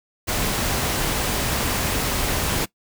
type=noise; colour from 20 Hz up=pink; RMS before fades=-23 dBFS; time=0.27-2.66 s; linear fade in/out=20 ms; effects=noise-tail reverb RT60 0.1 s tail -20 dB re dry

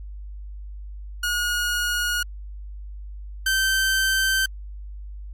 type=tone pair in turn; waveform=sawtooth; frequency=1443 / 1551 Hz; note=F#6 / G6; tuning=-44 / -19 cents; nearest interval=minor second; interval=125 cents; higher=second; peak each=-18 / -15 dBFS; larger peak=second; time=1.23-2.23 / 3.46-4.46 s; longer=neither; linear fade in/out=5 ms; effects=added 50 Hz sine -33 dBFS peak until 5.33 s + MP3 64 kbps

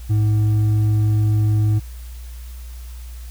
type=tone with hard clipping; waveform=sine; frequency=106.6 Hz; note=G#2; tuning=46 cents sharp; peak=-15 dBFS; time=0.09-1.8 s; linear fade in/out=20 ms; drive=4 dB; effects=added 60 Hz sine -31 dBFS peak until 3.3 s + white hiss -47 dBFS RMS until 3.3 s

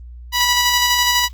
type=tone with tremolo; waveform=10% pulse; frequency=979 Hz; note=B5; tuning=15 cents flat; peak=-4 dBFS; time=0.32-1.29 s; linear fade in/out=50 ms; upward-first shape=square; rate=12 Hz; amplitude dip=25%; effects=added 60 Hz sine -33 dBFS peak until 1.33 s + Opus 32 kbps

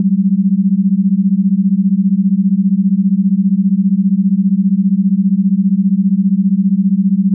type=beating tone pair; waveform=sine; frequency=186.1 / 201.1 Hz; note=F#3 / G3; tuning=+10 / +44 cents; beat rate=15 Hz; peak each=-12 dBFS; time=0-7.34 s; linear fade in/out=2 ms; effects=none

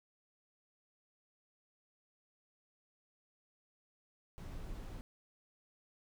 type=noise; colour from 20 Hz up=brown; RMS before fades=-45 dBFS; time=4.38-5.01 s; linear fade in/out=0 ms; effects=none

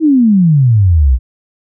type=exponential sweep; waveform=sine; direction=down; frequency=329.6 to 58.27 Hz; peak=-5 dBFS; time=0-1.19 s; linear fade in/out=50 ms; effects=none

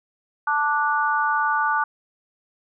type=chord; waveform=sine; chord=D major; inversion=second; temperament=just; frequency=881 / 1174.7 / 1468.3 Hz; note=A5 / D6 / F#6; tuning=+2 / 0 / -14 cents; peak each=-23 dBFS; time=0.47-1.84 s; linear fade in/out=5 ms; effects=none

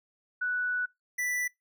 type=tone pair in turn; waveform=sine / square; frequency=1480 / 1975.6 Hz; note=F#6 / B6; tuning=0 / 0 cents; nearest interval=perfect fourth; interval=500 cents; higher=second; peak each=-27 / -29 dBFS; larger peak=first; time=0.41-0.86 / 1.18-1.48 s; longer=first; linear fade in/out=10 ms; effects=noise-tail reverb RT60 0.2 s tail -25 dB re dry

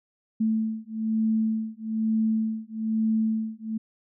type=beating tone pair; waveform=sine; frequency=220 / 221.1 Hz; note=A3 / A3; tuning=0 / +9 cents; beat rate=1.1 Hz; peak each=-26 dBFS; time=0.4-3.78 s; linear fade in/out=10 ms; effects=none

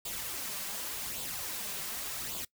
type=noise with flanger; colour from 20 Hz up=white; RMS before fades=-38 dBFS; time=0.05-2.45 s; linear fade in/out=5 ms; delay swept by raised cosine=0.25 to 5.25 ms; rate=0.87 Hz; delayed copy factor=+0.55; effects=noise-tail reverb RT60 0.1 s tail -21 dB re dry

